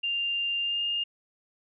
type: tone with pitch glide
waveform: sine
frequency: 2794 to 2823 Hz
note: F7 to F7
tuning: 0 to +18 cents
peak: -26 dBFS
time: 0.03-1.04 s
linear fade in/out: 10 ms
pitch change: +18 cents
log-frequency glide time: 0.61-0.83 s
effects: none